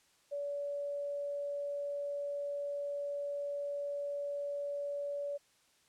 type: tone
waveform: sine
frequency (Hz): 572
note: D5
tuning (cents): -46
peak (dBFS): -35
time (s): 0.31-5.38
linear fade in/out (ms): 20
effects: white hiss -69 dBFS RMS until 5.88 s + low-pass 9000 Hz 12 dB/octave